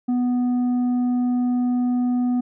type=tone with tanh clipping; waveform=sine; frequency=246.9 Hz; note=B3; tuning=in tune; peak=-19 dBFS; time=0.08-2.41 s; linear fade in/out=10 ms; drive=5 dB; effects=none